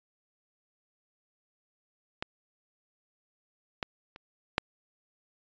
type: clicks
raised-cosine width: 0.3 ms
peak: -16 / -15 / -30 / -8 dBFS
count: 4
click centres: 2.225 / 3.828 / 4.161 / 4.581 s
effects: resampled to 16000 Hz